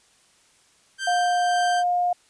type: tone with tremolo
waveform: sawtooth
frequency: 1568 Hz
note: G6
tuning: in tune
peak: -22 dBFS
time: 0.98-1.84 s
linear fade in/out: 50 ms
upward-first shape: sine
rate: 1.9 Hz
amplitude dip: 30%
type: tone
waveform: sine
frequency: 711 Hz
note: F5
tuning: 31 cents sharp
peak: -19 dBFS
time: 1.07-2.13 s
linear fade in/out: 5 ms
effects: white hiss -59 dBFS RMS until 2.29 s + resampled to 22050 Hz